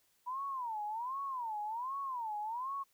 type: tone with vibrato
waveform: sine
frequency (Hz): 963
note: B5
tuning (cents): -44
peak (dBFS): -36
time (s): 0.26-2.84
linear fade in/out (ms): 20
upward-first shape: sine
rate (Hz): 1.3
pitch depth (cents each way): 250
effects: white hiss -73 dBFS RMS until 2.93 s

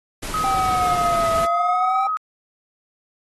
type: noise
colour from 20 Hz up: pink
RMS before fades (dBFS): -30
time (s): 0.22-1.46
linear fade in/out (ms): 10
type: tone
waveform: sine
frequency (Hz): 1266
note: D#6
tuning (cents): +30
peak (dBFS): -20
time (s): 0.34-2.17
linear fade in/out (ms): 0
type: exponential two-way sweep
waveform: triangle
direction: down then up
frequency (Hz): 784 to 659.3 to 784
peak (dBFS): -18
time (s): 0.44-2.07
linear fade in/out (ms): 2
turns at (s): 1.34
effects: AAC 32 kbps

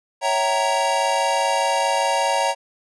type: chord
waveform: square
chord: C# diminished seventh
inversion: none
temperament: equal with one note detuned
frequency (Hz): 554.4 / 659.3 / 766.5 / 932.3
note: C#5 / E5 / G5 / Bb5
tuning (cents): 0 / 0 / -39 / 0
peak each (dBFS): -25 / -27 / -25 / -22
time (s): 0.21-2.55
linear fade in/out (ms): 50
effects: resampled to 24000 Hz

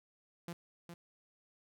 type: tone with echo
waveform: sawtooth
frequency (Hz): 171.5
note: F3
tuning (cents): -31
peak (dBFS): -37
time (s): 0.48-0.53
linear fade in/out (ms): 2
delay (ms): 410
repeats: 1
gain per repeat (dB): -6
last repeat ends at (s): 0.94
effects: none

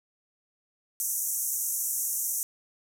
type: band-pass noise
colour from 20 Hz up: white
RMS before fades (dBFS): -30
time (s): 1-2.43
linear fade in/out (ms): 0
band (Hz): 5800 to 15000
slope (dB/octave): 96
effects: none

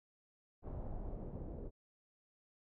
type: noise with low-pass filter sweep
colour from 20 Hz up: brown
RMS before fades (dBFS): -44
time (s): 0.62-1.71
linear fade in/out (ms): 50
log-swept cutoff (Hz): 790 to 520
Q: 1.6
effects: none

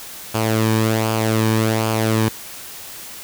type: tone with flanger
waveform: sawtooth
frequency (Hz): 110.6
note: A2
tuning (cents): +9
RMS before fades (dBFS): -18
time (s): 0.34-2.29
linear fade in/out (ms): 10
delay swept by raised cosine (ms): 0.51 to 1.5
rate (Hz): 1.3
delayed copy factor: -0.55
effects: white hiss -35 dBFS RMS until 3.23 s

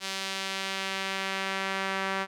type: tone with band-pass filter sweep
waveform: sawtooth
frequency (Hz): 192.8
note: G3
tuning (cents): -28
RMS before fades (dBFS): -32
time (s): 0-2.27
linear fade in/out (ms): 50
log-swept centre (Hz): 4200 to 1600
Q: 0.97
effects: none

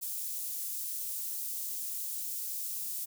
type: high-pass noise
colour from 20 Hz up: white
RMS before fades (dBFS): -37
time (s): 0.01-3.06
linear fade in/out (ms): 20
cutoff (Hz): 8100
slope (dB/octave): 12
effects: none

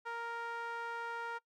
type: tone with band-pass filter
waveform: sawtooth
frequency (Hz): 466.2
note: A#4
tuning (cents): 0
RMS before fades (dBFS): -41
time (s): 0.05-1.39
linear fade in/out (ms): 20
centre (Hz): 1200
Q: 2.5
effects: noise-tail reverb RT60 0.1 s tail -22 dB re dry

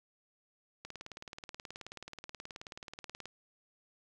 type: click train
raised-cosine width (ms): 0.2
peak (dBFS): -27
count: 46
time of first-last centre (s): 0.85-3.256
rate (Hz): 18.7
effects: none

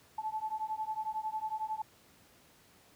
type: beating tone pair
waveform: sine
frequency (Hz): 864 / 875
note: A5 / A5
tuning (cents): -32 / -10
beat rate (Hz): 11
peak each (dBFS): -37 / -37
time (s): 0.18-1.82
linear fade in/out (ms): 5
effects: pink hiss -62 dBFS RMS until 2.95 s + high-pass 80 Hz 12 dB/octave

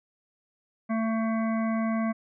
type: harmonic tone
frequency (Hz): 223.6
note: A3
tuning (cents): +28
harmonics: 1 / 3 / 5 / 7 / 9 / 10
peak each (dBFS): -25 / -33 / -36 / -43 / -42 / -47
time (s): 0.89-2.13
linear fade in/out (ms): 20
effects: none

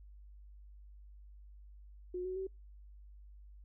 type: tone with pitch steps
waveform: sine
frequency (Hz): 361.4 / 371.3 / 381.6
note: F#4 / F#4 / G4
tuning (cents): -41 / +6 / -47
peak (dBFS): -36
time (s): 2.14-2.47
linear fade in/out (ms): 5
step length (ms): 110
effects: noise-tail reverb RT60 0.2 s tail -26 dB re dry + added 50 Hz sine -52 dBFS peak until 3.64 s

